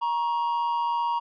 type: tone pair together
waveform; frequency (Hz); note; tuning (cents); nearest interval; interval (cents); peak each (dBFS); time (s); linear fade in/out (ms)
triangle; 944.5 / 1107; A#5 / C#6; +22 / -3; minor third; 275; -22 / -30; 0.01-1.2; 20
effects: resampled to 11025 Hz